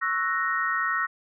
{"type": "chord", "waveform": "sine", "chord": "F# dominant seventh", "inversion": "second", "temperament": "equal", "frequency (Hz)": [1108.7, 1318.5, 1480, 1864.7], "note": ["C#6", "E6", "F#6", "A#6"], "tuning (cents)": [0, 0, 0, 0], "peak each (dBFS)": [-31, -28, -31, -27], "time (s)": [0.01, 1.07], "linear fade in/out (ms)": 20, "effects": []}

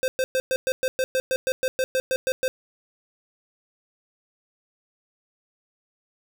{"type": "tone bursts", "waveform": "square", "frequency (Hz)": 520, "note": "C5", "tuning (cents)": -11, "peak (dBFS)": -21, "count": 16, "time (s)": [0.03, 2.48], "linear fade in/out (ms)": 0, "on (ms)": 50, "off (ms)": 110, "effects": []}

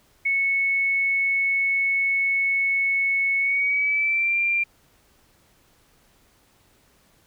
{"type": "tone with pitch glide", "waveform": "sine", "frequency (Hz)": [2206, 2378], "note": ["C#7", "D7"], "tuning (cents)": [-9, 21], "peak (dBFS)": -19, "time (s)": [0.25, 4.64], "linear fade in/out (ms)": 10, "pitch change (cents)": 130, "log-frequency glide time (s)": [3.39, 4.38], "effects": ["pink hiss -60 dBFS RMS until 7.26 s"]}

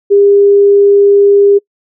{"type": "tone", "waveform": "sine", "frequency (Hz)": 402.7, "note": "G4", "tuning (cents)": 47, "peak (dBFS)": -3, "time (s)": [0.1, 1.59], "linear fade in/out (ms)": 20, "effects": ["noise-tail reverb RT60 0.1 s tail -26 dB re dry"]}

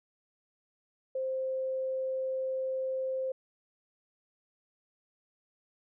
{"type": "tone", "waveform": "sine", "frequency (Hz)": 524, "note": "C5", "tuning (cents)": 2, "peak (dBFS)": -30, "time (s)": [1.15, 3.32], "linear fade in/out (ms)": 5, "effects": []}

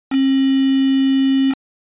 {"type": "tone with quantisation", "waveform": "sine", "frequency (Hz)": 269, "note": "C4", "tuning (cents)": 48, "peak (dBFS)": -12, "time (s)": [0.1, 1.55], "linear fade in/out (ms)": 50, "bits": 4, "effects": ["resampled to 8000 Hz"]}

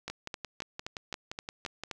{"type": "two click trains", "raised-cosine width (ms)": 0.2, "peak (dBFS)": [-20, -19], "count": [11, 8], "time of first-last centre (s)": [[0.1, 1.836], [0.08, 1.912]], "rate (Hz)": [5.76, 3.82], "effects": []}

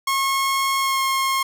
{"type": "tone with pitch glide", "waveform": "sawtooth", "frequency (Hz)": [1086, 1074.1], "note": ["C#6", "C6"], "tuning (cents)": [-36, 45], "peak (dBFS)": -15, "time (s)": [0.07, 1.43], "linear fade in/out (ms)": 5, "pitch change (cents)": -19, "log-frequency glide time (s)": [0.79, 1.01], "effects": []}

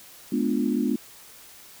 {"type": "chord", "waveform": "sine", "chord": "G# diminished seventh", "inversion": "none", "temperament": "equal with one note detuned", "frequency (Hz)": [211.9, 246.9, 293.7, 349.2], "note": ["G#3", "B3", "D4", "F4"], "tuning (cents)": [35, 0, 0, 0], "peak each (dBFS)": [-27, -25, -27, -31], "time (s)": [0.32, 0.96], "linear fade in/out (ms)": 5, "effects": ["white hiss -48 dBFS RMS until 1.8 s"]}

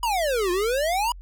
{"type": "exponential two-way sweep", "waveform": "square", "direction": "down then up", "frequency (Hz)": [993, 346, 993], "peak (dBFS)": -22, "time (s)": [0.03, 1.12], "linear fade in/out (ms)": 2, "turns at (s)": 0.51, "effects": ["added 44 Hz sine -38 dBFS peak until 1.21 s"]}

